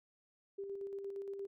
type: tone with tremolo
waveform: sine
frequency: 396 Hz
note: G4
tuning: 18 cents sharp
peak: -39 dBFS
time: 0.58-1.47 s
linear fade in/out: 10 ms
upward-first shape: square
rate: 8.6 Hz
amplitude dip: 35%
effects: none